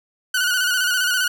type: tone with vibrato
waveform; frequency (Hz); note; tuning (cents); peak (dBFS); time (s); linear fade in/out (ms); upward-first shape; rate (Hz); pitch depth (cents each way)
sawtooth; 1475; F#6; -6; -14; 0.34-1.28; 5; square; 15; 44
effects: none